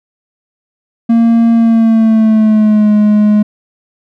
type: tone with pitch glide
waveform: triangle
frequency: 230.5 to 210.2 Hz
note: A#3 to G#3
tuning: -19 to +21 cents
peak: -3 dBFS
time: 1.09-3.43 s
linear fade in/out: 10 ms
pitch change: -160 cents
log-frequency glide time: 1.53-2.92 s
effects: none